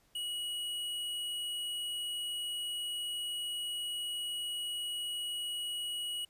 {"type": "tone with hard clipping", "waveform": "sine", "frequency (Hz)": 2913, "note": "F#7", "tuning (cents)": -28, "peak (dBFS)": -36, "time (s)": [0.15, 6.25], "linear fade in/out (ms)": 5, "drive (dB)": 18, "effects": ["pink hiss -69 dBFS RMS until 6.29 s", "resampled to 32000 Hz"]}